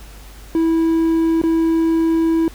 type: tone with dropouts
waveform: triangle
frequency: 327 Hz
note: E4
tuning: 14 cents flat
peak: -11 dBFS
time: 0.55-2.48 s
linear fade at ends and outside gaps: 1 ms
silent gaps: 1.416-1.437 s
effects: added 50 Hz sine -37 dBFS peak until 2.54 s + pink hiss -43 dBFS RMS until 2.54 s